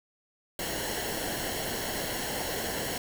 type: noise with comb filter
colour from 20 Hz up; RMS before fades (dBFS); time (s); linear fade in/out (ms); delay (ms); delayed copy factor
pink; -33; 0.59-2.98; 2; 0.82; -0.65
effects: none